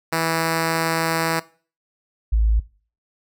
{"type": "tone pair in turn", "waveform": ["5% pulse", "sine"], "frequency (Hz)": [163.5, 54.56], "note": ["E3", "A1"], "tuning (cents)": [-14, -14], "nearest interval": "octave + perfect fifth", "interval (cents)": 1900, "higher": "first", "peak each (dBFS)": [-8, -14], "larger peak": "first", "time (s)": [[0.12, 1.4], [2.32, 2.6]], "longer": "first", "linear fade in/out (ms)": 10, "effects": ["noise-tail reverb RT60 0.4 s tail -20 dB re dry"]}